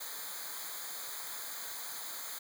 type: noise with comb filter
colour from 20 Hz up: white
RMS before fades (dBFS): -42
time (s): 0-2.39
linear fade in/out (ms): 10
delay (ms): 0.36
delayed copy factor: -1
effects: none